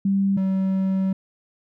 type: tone pair in turn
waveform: sine / triangle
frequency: 196 / 190.86 Hz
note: G3 / G3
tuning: 0 / -46 cents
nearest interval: unison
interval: 46 cents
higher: first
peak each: -17 dBFS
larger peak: neither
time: 0.05-0.37 / 0.37-1.13 s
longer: second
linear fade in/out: 5 ms
effects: none